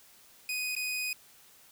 sawtooth tone with dropouts, 2494 Hz, D#7, 3 cents sharp, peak -28 dBFS, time 0.49-1.13 s, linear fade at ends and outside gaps 2 ms, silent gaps 0.752-0.764 s, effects white hiss -58 dBFS RMS until 1.71 s

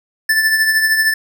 square tone with tremolo, 1759 Hz, A6, 1 cent flat, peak -10 dBFS, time 0.29-1.14 s, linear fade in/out 5 ms, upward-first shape triangle, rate 13 Hz, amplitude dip 55%, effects none

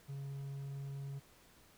triangle tone, 138.59 Hz, C#3, in tune, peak -39 dBFS, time 0.08-1.2 s, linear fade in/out 20 ms, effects pink hiss -64 dBFS RMS until 1.77 s

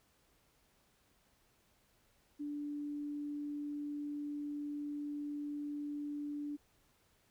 sine tone, 292.2 Hz, D4, 9 cents flat, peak -38 dBFS, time 2.39-6.57 s, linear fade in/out 20 ms, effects pink hiss -72 dBFS RMS until 7.3 s

